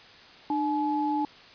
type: tone pair together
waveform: sine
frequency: 300.1 / 852 Hz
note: D4 / G#5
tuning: +38 / +44 cents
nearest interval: octave + tritone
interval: 1806 cents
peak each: -27 dBFS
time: 0.5-1.25 s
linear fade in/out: 2 ms
effects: white hiss -50 dBFS RMS until 1.54 s + resampled to 11025 Hz